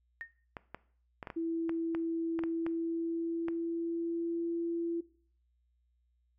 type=tone with exponential decay; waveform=sine; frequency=1839 Hz; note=A#6; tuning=24 cents flat; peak=-35 dBFS; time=0.21-0.32 s; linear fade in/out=0 ms; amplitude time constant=23 ms
type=clicks; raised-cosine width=0.5 ms; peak=-25 dBFS; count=11; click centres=0.568 / 0.746 / 1.228 / 1.272 / 1.302 / 1.694 / 1.949 / 2.391 / 2.437 / 2.665 / 3.484 s
type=tone with pitch glide; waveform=sine; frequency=330.3 to 337.4 Hz; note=E4 to E4; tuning=+4 to +40 cents; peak=-31 dBFS; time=1.36-5.01 s; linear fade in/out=10 ms; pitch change=+36 cents; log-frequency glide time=2.48-4.47 s
effects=noise-tail reverb RT60 0.5 s tail -19 dB re dry + added 60 Hz sine -70 dBFS peak until 6.38 s